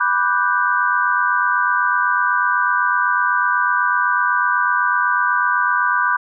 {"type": "chord", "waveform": "sine", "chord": "G major seventh", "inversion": "first", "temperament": "equal", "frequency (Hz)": [987.8, 1174.7, 1480, 1568], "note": ["B5", "D6", "F#6", "G6"], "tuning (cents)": [0, 0, 0, 0], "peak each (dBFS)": -20, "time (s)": [0, 6.17], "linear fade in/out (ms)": 10, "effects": []}